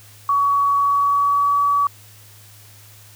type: tone with pitch glide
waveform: sine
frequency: 1128 to 1141.1 Hz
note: C#6 to C#6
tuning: +30 to +50 cents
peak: -14 dBFS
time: 0.29-1.87 s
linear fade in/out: 2 ms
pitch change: +20 cents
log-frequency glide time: 0.78-1.61 s
effects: added 104 Hz sine -46 dBFS peak until 3.15 s + white hiss -47 dBFS RMS until 3.15 s